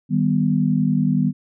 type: chord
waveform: sine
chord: Eb augmented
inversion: none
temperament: equal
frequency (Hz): 155.56 / 196 / 246.9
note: Eb3 / G3 / B3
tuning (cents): 0 / 0 / 0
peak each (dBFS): -20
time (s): 0.09-1.33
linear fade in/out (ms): 50
effects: none